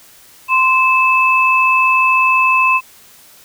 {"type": "tone pair together", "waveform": "sine", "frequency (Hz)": [1038, 2616], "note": ["C6", "E7"], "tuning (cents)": [-14, -14], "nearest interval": "octave + major third", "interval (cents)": 1600, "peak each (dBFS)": -12, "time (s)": [0.48, 2.81], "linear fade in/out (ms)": 50, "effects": ["white hiss -44 dBFS RMS until 3.44 s"]}